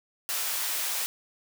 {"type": "high-pass noise", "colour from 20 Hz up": "white", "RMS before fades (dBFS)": -30, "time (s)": [0.29, 1.06], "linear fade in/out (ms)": 0, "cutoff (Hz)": 660, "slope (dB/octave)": 12, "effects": []}